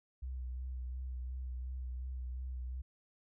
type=tone with vibrato; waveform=sine; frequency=63.2 Hz; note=B1; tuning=41 cents sharp; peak=-38 dBFS; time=0.22-2.82 s; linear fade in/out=10 ms; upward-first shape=sine; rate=2.8 Hz; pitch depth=30 cents each way; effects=none